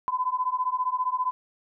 sine beating tone pair, 1004 / 1019 Hz, B5 / C6, +28 / -46 cents, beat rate 15 Hz, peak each -27 dBFS, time 0.08-1.31 s, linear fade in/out 0 ms, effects none

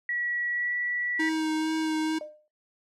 sine tone with pitch glide, 1930 to 1949 Hz, B6 to B6, -40 to -23 cents, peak -27 dBFS, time 0.09-1.29 s, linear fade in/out 2 ms, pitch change +17 cents, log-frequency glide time 0.51-0.73 s
square tone with vibrato, 315.1 Hz, D#4, 22 cents sharp, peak -26 dBFS, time 1.19-2.19 s, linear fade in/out 10 ms, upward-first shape sine, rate 2.2 Hz, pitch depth 14 cents each way
sine tone with exponential decay, 606 Hz, D#5, 46 cents flat, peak -32 dBFS, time 2.21-2.48 s, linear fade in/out 1 ms, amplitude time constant 58 ms
effects noise-tail reverb RT60 0.3 s tail -18 dB re dry + low-pass 8000 Hz 12 dB/octave

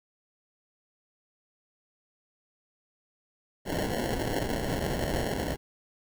white noise with sample-and-hold, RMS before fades -30 dBFS, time 3.65-5.57 s, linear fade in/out 50 ms, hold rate 1225 Hz, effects none

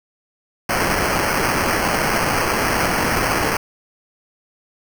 white noise with sample-and-hold, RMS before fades -19 dBFS, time 0.69-3.57 s, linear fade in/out 5 ms, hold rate 3675 Hz, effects none

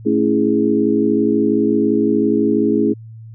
sine chord, A major seventh, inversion none, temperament equal, 220 / 277.2 / 329.6 / 415.3 Hz, A3 / C#4 / E4 / G#4, 0 / 0 / 0 / 0 cents, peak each -18 dBFS, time 0.05-2.94 s, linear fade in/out 20 ms, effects added 112 Hz sine -33 dBFS peak until 3.34 s

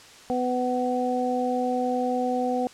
harmonic tone, 249.9 Hz, B3, 21 cents sharp, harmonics 1 / 2 / 3, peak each -27 / -27 / -27 dBFS, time 0.3-2.67 s, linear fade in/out 0 ms, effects white hiss -48 dBFS RMS until 2.73 s + low-pass 7000 Hz 12 dB/octave

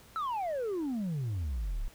sine exponential sweep, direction down, 1352 to 30.5 Hz, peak -28 dBFS, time 0.16-1.88 s, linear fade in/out 0 ms, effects tanh soft clip ceiling -30 dBFS + pink hiss -57 dBFS RMS until 1.94 s

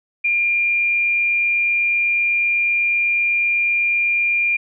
sine tone with frequency modulation, 2400 Hz, D7, 37 cents sharp, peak -15 dBFS, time 0.24-4.57 s, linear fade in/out 10 ms, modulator 108 Hz, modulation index 0.25, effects none

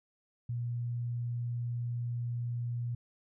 sine tone, 119.8 Hz, A#2, 48 cents sharp, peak -32 dBFS, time 0.49-2.95 s, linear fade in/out 5 ms, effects none

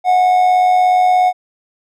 triangle tone with amplitude modulation, 731 Hz, F#5, 21 cents flat, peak -5 dBFS, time 0.04-1.33 s, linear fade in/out 50 ms, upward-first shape sine, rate 96.9 Hz, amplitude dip 40%, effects none

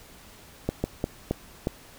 slowing click train, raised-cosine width 2 ms, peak -11 dBFS, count 5, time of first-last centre 0.69-1.671 s, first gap 150 ms, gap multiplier 1.34, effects pink hiss -50 dBFS RMS until 1.98 s

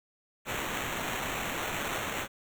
blue noise with sample-and-hold, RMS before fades -34 dBFS, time 0.45-2.28 s, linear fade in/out 50 ms, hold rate 4900 Hz, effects none

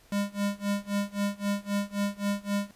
square tone with tremolo, 202.1 Hz, G#3, 47 cents flat, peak -25 dBFS, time 0.12-2.71 s, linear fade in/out 2 ms, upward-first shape sine, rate 3.8 Hz, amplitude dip 95%, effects pink hiss -59 dBFS RMS until 2.75 s + resampled to 32000 Hz

